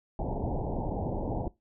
pink low-pass noise, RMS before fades -32 dBFS, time 0.19-1.48 s, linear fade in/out 2 ms, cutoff 910 Hz, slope 96 dB/octave, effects noise-tail reverb RT60 0.2 s tail -20 dB re dry

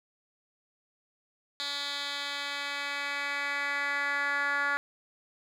10% pulse tone with band-pass filter sweep, 284.6 Hz, C#4, 46 cents sharp, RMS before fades -32 dBFS, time 1.6-4.77 s, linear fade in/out 0 ms, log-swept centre 3700 to 1600 Hz, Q 3, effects none

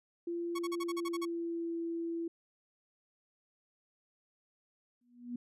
sine tone with pitch glide, 342.4 to 334.6 Hz, F4 to E4, -34 to +26 cents, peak -34 dBFS, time 0.27-2.28 s, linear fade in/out 5 ms, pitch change -40 cents, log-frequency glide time 0.79-1.77 s
sawtooth tone bursts, 1108.7 Hz, C#6, in tune, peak -34 dBFS, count 9, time 0.55-1.254 s, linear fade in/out 10 ms, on 40 ms, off 43 ms
sine tone with exponential growth, 242.5 Hz, B3, 31 cents flat, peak -34 dBFS, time 5.01-5.36 s, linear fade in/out 5 ms, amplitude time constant 75 ms
effects resampled to 32000 Hz

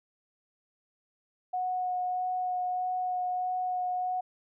sine tone with vibrato, 731 Hz, F#5, 21 cents flat, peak -28 dBFS, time 1.53-4.21 s, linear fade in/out 10 ms, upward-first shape sine, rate 1.6 Hz, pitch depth 10 cents each way, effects none

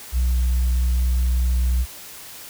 sine tone, 61.74 Hz, B1, in tune, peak -14 dBFS, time 0.12-1.86 s, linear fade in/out 50 ms, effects tanh soft clip ceiling -15 dBFS + white hiss -39 dBFS RMS until 2.49 s

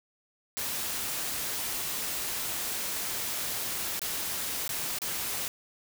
white noise with dropouts, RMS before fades -33 dBFS, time 0.57-5.48 s, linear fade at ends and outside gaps 0 ms, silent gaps 3.994-4.017 / 4.678-4.692 / 4.986-5.018 s, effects none

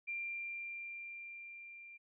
sine tone with level ramp, 2378 Hz, D7, 21 cents sharp, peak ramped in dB -37 to -51 dBFS, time 0.07-1.98 s, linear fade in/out 20 ms, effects none

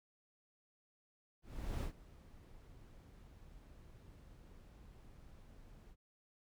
brown noise with ADSR envelope, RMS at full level -38 dBFS, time 1.42-5.96 s, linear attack 410 ms, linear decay 91 ms, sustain -20 dB, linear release 51 ms, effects none

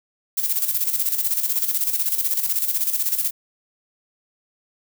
violet noise with tremolo, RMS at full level -20 dBFS, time 0.37-3.31 s, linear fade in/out 10 ms, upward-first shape square, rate 16 Hz, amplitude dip 60%, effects none

